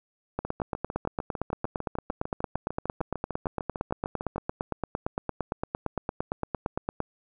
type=two click trains; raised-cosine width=1 ms; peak=-18 / -14 dBFS; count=27 / 59; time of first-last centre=0.45-4.36 / 0.39-7.003 s; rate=6.65 / 8.77 Hz; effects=none